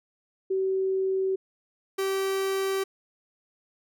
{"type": "tone pair in turn", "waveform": ["sine", "45% pulse"], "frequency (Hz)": [381.5, 387], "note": ["G4", "G4"], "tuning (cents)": [-47, -22], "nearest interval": "unison", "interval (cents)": 25, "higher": "second", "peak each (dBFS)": [-23, -25], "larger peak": "first", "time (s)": [[0.5, 1.36], [1.98, 2.84]], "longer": "neither", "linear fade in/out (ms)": 10, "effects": []}